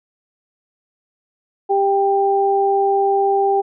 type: tone pair together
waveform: sine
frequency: 395.4 / 789.5 Hz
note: G4 / G5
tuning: +15 / +12 cents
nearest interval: octave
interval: 1197 cents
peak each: -16 dBFS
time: 1.69-3.62 s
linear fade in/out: 20 ms
effects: none